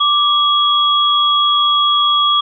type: tone pair together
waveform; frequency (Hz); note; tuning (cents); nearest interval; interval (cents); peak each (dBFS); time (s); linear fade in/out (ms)
sine; 1174.7 / 3323; D6 / G#7; 0 / 0; octave + tritone; 1800; -13; 0-2.41; 10
effects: none